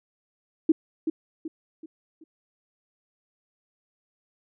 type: tone with echo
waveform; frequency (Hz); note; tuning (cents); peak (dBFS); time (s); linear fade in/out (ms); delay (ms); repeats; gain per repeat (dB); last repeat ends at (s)
sine; 319.5; D#4; +46; -14; 0.69-0.72; 5; 380; 4; -8; 2.24
effects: none